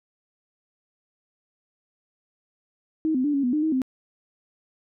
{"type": "tone with pitch steps", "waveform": "sine", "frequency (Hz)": [315.8, 256.7, 293, 278, 246.6, 303.2, 316.1, 259.8], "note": ["D#4", "C4", "D4", "C#4", "B3", "D#4", "D#4", "C4"], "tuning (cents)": [26, -33, -4, 5, -2, -45, 27, -12], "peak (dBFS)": -20, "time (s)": [3.05, 3.818], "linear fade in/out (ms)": 0, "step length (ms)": 96, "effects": []}